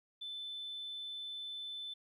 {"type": "tone", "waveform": "sine", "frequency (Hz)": 3520, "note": "A7", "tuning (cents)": 0, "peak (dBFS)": -40, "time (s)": [0.21, 1.94], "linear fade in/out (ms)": 10, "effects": ["tanh soft clip ceiling -36 dBFS", "13-bit"]}